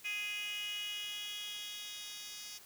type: tone with high-pass filter sweep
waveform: 10% pulse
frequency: 415.3 Hz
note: G#4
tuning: in tune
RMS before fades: -42 dBFS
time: 0.04-2.59 s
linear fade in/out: 20 ms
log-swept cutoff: 2500 to 4200 Hz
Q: 6.7
effects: white hiss -57 dBFS RMS until 2.65 s